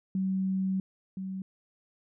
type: tone pair in turn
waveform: sine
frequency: 190 / 190 Hz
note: F#3 / F#3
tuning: +46 / +46 cents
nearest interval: unison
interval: 0 cents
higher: neither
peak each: -26 / -33 dBFS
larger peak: first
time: 0.15-0.8 / 1.17-1.42 s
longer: first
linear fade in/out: 2 ms
effects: none